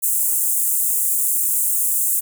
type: high-pass noise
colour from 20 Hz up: pink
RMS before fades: -19 dBFS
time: 0.02-2.21 s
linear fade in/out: 20 ms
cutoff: 7700 Hz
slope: 48 dB/octave
effects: none